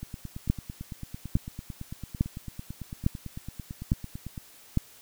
two click trains, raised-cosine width 5 ms, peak -24 / -10 dBFS, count 40 / 6, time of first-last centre 0.03-4.378 / 0.5-4.774 s, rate 8.97 / 1.17 Hz, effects white hiss -53 dBFS RMS until 5.01 s

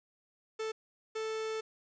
45% pulse tone bursts at uneven times, 440 Hz, A4, in tune, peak -34 dBFS, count 2, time 0.59-0.72 / 1.15-1.61 s, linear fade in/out 10 ms, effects resampled to 16000 Hz + 10-bit

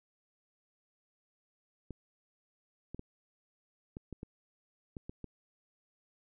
clicks, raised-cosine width 3 ms, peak -29 dBFS, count 9, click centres 1.907 / 2.946 / 2.994 / 3.969 / 4.127 / 4.231 / 4.968 / 5.095 / 5.243 s, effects none

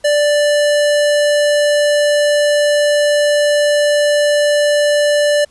square tone, 587.3 Hz, D5, in tune, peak -11 dBFS, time 0.04-5.45 s, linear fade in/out 10 ms, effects pink hiss -52 dBFS RMS until 5.5 s + resampled to 24000 Hz

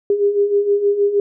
sine beating tone pair, 401 / 407.4 Hz, G4 / G#4, +39 / -33 cents, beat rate 6.4 Hz, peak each -20 / -14 dBFS, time 0.1-1.2 s, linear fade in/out 2 ms, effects none

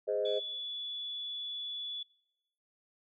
sine chord, Ab major, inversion none, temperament equal with one note detuned, 415.3 / 516.6 / 622.3 Hz, Ab4 / C5 / Eb5, 0 / -22 / 0 cents, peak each -33 dBFS, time 0.07-0.4 s, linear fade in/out 20 ms
sine tone, 3432 Hz, A7, 44 cents flat, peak -37 dBFS, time 0.25-2.03 s, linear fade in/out 5 ms
effects noise-tail reverb RT60 0.9 s tail -23 dB re dry + tanh soft clip ceiling -20 dBFS

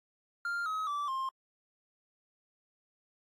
triangle tone with pitch steps, 1396.9 / 1273.6 / 1161.2 / 1058.7 Hz, F6 / D#6 / D6 / C6, 0 / +40 / -20 / +20 cents, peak -30 dBFS, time 0.45-1.29 s, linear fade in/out 2 ms, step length 210 ms, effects AAC 64 kbps

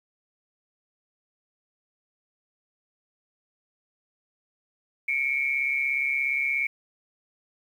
sine tone pair together, 2194 / 2331 Hz, C#7 / D7, -18 / -14 cents, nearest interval minor second, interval 104 cents, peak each -26 dBFS, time 5.08-6.67 s, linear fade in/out 5 ms, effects 9-bit

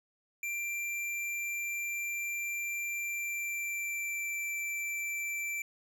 square tone with pitch glide, 2362 to 2339 Hz, D7 to D7, +9 to -8 cents, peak -34 dBFS, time 0.43-5.62 s, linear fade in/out 2 ms, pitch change -17 cents, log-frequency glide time 2.94-4.53 s, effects none

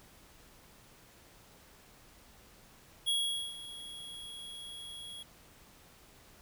square tone with ADSR envelope, 3323 Hz, G#7, in tune, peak -28 dBFS, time 3.06-5.23 s, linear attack 24 ms, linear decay 450 ms, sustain -16 dB, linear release 6 ms, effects pink hiss -59 dBFS RMS until 6.41 s

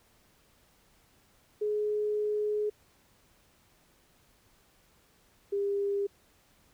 sine tone pair in turn, 420.7 / 401.4 Hz, G#4 / G4, +22 / +41 cents, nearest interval minor second, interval 81 cents, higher first, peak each -27 dBFS, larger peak neither, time 1.61-2.7 / 5.52-6.07 s, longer first, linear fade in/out 10 ms, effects pink hiss -65 dBFS RMS until 6.73 s

